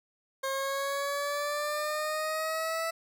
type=exponential sweep; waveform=20% pulse; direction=up; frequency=535 to 659.3 Hz; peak=-25 dBFS; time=0.43-2.91 s; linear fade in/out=10 ms; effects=none